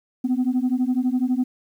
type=beating tone pair; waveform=sine; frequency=246.9 / 258.9 Hz; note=B3 / C4; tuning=0 / -18 cents; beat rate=12 Hz; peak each=-20 dBFS; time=0.24-1.44 s; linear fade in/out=10 ms; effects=tanh soft clip ceiling -15 dBFS + 9-bit